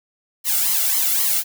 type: noise with flanger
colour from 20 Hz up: blue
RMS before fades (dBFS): -19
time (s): 0.44-1.44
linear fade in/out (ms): 50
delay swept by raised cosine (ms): 0.96 to 1.46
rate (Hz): 3.8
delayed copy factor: +1
effects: none